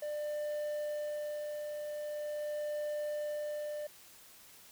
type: tone with tremolo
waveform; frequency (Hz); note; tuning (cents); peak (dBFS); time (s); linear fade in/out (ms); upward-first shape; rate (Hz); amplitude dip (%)
triangle; 596; D5; +25; -32; 0.02-3.87; 5; sine; 0.43; 35
effects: white hiss -57 dBFS RMS until 4.71 s